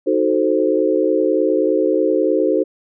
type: chord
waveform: sine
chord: D# diminished seventh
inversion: none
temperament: equal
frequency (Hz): 311.1 / 370 / 440 / 523.3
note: D#4 / F#4 / A4 / C5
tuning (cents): 0 / 0 / 0 / 0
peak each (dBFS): -19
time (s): 0.06-2.64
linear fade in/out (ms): 20
effects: none